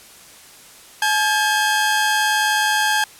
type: tone pair together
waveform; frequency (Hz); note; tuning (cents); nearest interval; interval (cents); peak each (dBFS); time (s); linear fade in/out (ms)
sawtooth; 854.5 / 1610; G#5 / G6; +49 / +46; major seventh; 1097; -15; 1.02-3.04; 2
effects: white hiss -44 dBFS RMS until 3.19 s + low-pass 12000 Hz 12 dB/octave